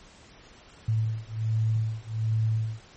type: beating tone pair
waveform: sine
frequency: 110 / 111.3 Hz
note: A2 / A2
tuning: 0 / +20 cents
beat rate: 1.3 Hz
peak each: -27 dBFS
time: 0.88-2.8 s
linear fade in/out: 5 ms
effects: pink hiss -52 dBFS RMS until 2.96 s + MP3 32 kbps